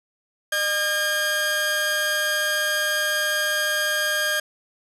sawtooth tone pair together, 607 / 1617.1 Hz, D#5 / G#6, -43 / -47 cents, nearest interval octave + perfect fourth, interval 1696 cents, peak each -24 / -18 dBFS, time 0.52-4.4 s, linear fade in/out 5 ms, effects resampled to 32000 Hz + 7-bit

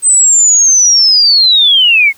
sine linear sweep, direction down, 8280 to 2126 Hz, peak -4 dBFS, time 0.02-2.13 s, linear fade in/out 50 ms, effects white hiss -44 dBFS RMS until 2.17 s

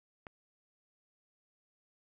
click, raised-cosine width 0.5 ms, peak -30 dBFS, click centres 0.268 s, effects none

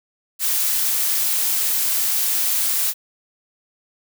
blue noise, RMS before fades -20 dBFS, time 0.39-2.94 s, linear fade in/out 50 ms, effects none

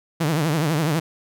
sawtooth tone with vibrato, 155.56 Hz, D#3, in tune, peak -15 dBFS, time 0.2-1 s, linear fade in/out 10 ms, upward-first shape triangle, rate 12 Hz, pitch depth 180 cents each way, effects none

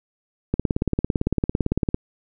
click train, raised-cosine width 3 ms, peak -7 dBFS, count 26, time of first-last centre 0.54-1.944 s, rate 17.8 Hz, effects none

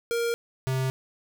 square tone pair in turn, 467.8 / 131.27 Hz, A#4 / C3, +6 / +6 cents, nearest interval octave + minor seventh, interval 2200 cents, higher first, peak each -25 dBFS, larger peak neither, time 0.11-0.34 / 0.67-0.9 s, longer neither, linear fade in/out 0 ms, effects none

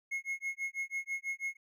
triangle tone with tremolo, 2167 Hz, C#7, 40 cents flat, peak -30 dBFS, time 0.11-1.57 s, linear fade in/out 10 ms, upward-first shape sine, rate 6.1 Hz, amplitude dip 100%, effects none

